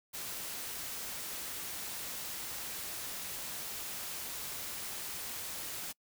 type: noise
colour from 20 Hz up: white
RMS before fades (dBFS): -41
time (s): 0.13-5.93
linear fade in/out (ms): 20
effects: noise-tail reverb RT60 0.1 s tail -26 dB re dry